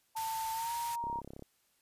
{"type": "tone with pitch glide", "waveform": "sine", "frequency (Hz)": [891, 938], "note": ["A5", "A#5"], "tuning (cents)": [22, 11], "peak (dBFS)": -34, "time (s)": [0.15, 1.21], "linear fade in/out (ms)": 20, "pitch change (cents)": 89, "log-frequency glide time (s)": [0.53, 0.72]}
{"type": "band-stop noise", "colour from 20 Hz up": "white", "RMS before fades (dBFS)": -43, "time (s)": [0.16, 0.96], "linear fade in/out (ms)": 10, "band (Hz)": [160, 910], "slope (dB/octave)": 48}
{"type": "click train", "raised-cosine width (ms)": 2, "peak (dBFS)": -33, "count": 14, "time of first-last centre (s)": [1.04, 1.423], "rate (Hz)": 33.9}
{"effects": ["white hiss -73 dBFS RMS until 1.81 s", "resampled to 32000 Hz"]}